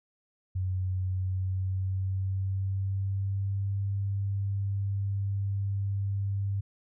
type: tone with pitch glide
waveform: sine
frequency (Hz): 93 to 99.1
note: F#2 to G2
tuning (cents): +9 to +19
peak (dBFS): -27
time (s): 0.55-6.61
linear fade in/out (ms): 10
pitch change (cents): +110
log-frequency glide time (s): 1.06-3.8
effects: none